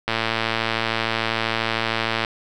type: click train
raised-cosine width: 0.3 ms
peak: -5 dBFS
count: 246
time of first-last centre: 0.08-2.248 s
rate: 113 Hz
effects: none